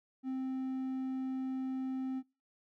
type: tone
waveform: triangle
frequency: 261.8 Hz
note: C4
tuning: 1 cent sharp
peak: -32 dBFS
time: 0.23-2.23 s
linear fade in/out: 50 ms
effects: noise-tail reverb RT60 0.3 s tail -23 dB re dry